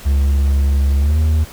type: tone with pitch glide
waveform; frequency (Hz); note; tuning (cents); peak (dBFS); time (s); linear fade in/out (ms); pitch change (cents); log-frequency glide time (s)
triangle; 69.4 to 77.9; C#2 to D#2; +3 to +3; -9; 0.05-1.45; 20; +200; 0.99-1.18
effects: pink hiss -37 dBFS RMS until 1.52 s